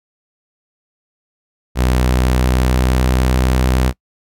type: tone with pitch glide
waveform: sawtooth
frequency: 62.7 to 63.58 Hz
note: B1 to C2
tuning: +27 to -49 cents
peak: -8 dBFS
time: 1.75-3.93 s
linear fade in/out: 50 ms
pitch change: +24 cents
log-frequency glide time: 1.98-3.39 s
effects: noise-tail reverb RT60 0.1 s tail -23 dB re dry